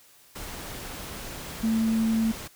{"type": "tone in noise", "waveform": "sine", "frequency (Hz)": 223.7, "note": "A3", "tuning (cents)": 29, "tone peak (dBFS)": -21, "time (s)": [1.63, 2.32], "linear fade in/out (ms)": 10, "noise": "pink", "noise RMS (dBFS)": -38, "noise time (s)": [0.35, 2.48], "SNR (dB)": 14, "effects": ["white hiss -56 dBFS RMS until 2.55 s"]}